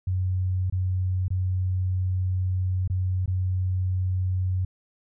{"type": "tone with dropouts", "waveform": "sine", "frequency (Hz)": 92.5, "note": "F#2", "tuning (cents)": 0, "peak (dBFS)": -22, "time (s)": [0.07, 4.65], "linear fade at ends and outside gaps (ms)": 5, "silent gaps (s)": [[0.7, 0.724], [1.282, 1.304], [2.877, 2.899], [3.26, 3.277]], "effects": []}